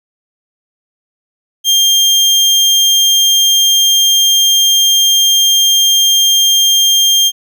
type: tone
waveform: 30% pulse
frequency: 3200 Hz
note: G7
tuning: 35 cents sharp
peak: -4 dBFS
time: 1.64-7.32 s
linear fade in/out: 50 ms
effects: none